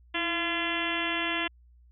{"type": "harmonic tone with a mistuned harmonic", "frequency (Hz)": 341.6, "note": "F4", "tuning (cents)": -38, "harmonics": [1, 2, 3, 4, 5, 6, 7, 8, 9, 10], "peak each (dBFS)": [-35, -38, -37, -39, -35, -35, -39, -34, -37, -39], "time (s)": [0.14, 1.48], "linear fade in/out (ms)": 10, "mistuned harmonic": 1, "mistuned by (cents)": -63, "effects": ["added 60 Hz sine -54 dBFS peak until 1.91 s"]}